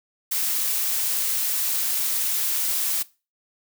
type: noise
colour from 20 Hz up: blue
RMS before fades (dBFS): -24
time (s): 0.31-3.03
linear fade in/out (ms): 10
effects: noise-tail reverb RT60 0.3 s tail -20 dB re dry